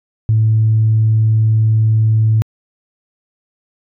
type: tone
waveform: sine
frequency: 110 Hz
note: A2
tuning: in tune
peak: -8 dBFS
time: 0.29-2.42 s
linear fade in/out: 0 ms
effects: tanh soft clip ceiling -4 dBFS